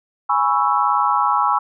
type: chord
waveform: sine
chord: C# minor seventh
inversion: second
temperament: equal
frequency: 830.6 / 987.8 / 1108.7 / 1318.5 Hz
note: G#5 / B5 / C#6 / E6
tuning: 0 / 0 / 0 / 0 cents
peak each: -20 dBFS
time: 0.29-1.59 s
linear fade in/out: 10 ms
effects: none